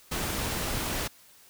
pink noise, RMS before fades -31 dBFS, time 0.11-1.08 s, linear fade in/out 10 ms, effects white hiss -56 dBFS RMS until 1.49 s

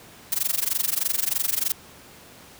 blue noise with amplitude modulation, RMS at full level -21 dBFS, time 0.32-1.72 s, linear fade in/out 2 ms, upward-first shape sine, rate 23.2 Hz, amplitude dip 95%, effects pink hiss -47 dBFS RMS until 2.59 s + high-pass 80 Hz 12 dB/octave

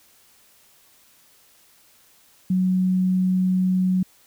sine tone, 185 Hz, F#3, in tune, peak -17 dBFS, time 2.5-4.03 s, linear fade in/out 5 ms, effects white hiss -56 dBFS RMS until 4.26 s

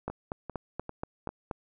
two click trains, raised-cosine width 1 ms, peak -19 / -23 dBFS, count 7 / 4, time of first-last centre 0.08-1.512 / 0.1-1.29 s, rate 4.19 / 2.52 Hz, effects none

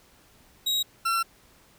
40% pulse tone pair in turn, 3816 / 1353.5 Hz, A#7 / E6, +40 / +45 cents, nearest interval octave + tritone, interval 1795 cents, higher first, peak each -22 dBFS, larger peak neither, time 0.66-0.83 / 1.05-1.23 s, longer second, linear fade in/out 10 ms, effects pink hiss -58 dBFS RMS until 1.78 s

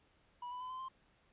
triangle tone with pitch steps, 976 / 993.6 / 1011.6 / 1029.9 / 1048.5 Hz, B5 / B5 / B5 / C6 / C6, -21 / +10 / +41 / -28 / +3 cents, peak -40 dBFS, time 0.42-0.885 s, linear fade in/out 5 ms, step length 93 ms, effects pink hiss -71 dBFS RMS until 1.32 s + resampled to 8000 Hz

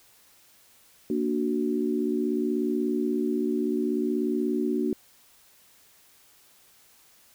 sine chord, Bb augmented, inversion none, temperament equal, 233.1 / 293.7 / 370 Hz, Bb3 / D4 / F#4, 0 / 0 / 0 cents, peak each -28 / -28 / -28 dBFS, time 1.1-4.93 s, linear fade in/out 2 ms, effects white hiss -58 dBFS RMS until 7.34 s

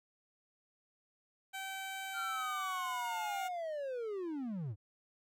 15% pulse tone with pitch glide, 771 to 711.1 Hz, G5 to F5, -29 to +31 cents, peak -34 dBFS, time 1.53-3.49 s, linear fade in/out 20 ms, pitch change -140 cents, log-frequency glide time 2.35-3.19 s
triangle linear sweep, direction down, 1416 to 90.5 Hz, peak -35 dBFS, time 2.13-4.76 s, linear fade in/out 50 ms
effects none

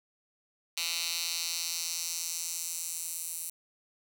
10% pulse tone with high-pass filter sweep, 168.4 Hz, E3, 37 cents sharp, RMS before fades -35 dBFS, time 0.77-3.5 s, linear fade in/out 5 ms, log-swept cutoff 3500 to 9500 Hz, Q 1.6, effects none

